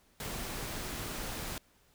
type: noise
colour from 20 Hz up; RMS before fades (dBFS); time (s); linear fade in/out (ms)
pink; -39; 0.2-1.58; 2
effects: pink hiss -67 dBFS RMS until 1.94 s